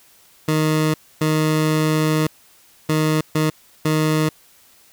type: tone bursts at uneven times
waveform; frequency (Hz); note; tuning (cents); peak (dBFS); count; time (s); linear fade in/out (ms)
20% pulse; 155.56; D#3; 0; -11; 5; 0.48-0.94 / 1.21-2.27 / 2.89-3.21 / 3.35-3.5 / 3.85-4.29; 5
effects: white hiss -52 dBFS RMS until 4.92 s